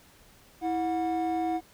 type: tone pair together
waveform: triangle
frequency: 326.8 / 730 Hz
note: E4 / F#5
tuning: -15 / -24 cents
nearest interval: octave + major second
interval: 1391 cents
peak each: -26 dBFS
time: 0.61-1.61 s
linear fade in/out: 50 ms
effects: tanh soft clip ceiling -20 dBFS + pink hiss -57 dBFS RMS until 1.73 s